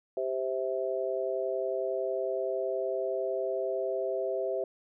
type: chord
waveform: sine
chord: C major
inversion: second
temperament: just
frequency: 392.4 / 523.3 / 654.1 Hz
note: G4 / C5 / E5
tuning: +2 / 0 / -14 cents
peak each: -33 dBFS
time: 0.17-4.64 s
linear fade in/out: 2 ms
effects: none